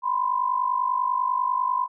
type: tone pair together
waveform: sine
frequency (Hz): 987.8 / 1037.9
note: B5 / C6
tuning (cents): 0 / -14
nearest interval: minor second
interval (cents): 86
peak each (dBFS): -24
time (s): 0.02-1.88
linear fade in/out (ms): 50
effects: none